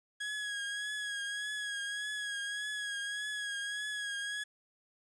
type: tone with vibrato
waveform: 30% pulse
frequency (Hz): 1661.2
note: G#6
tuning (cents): 0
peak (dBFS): -33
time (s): 0.2-4.44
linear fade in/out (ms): 10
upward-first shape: triangle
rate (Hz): 1.7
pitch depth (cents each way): 44
effects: resampled to 22050 Hz + 11-bit